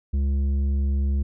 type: tone with tanh clipping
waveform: sine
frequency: 69.3 Hz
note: C#2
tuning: in tune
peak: -21 dBFS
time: 0.13-1.23 s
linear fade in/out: 10 ms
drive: 8 dB
effects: none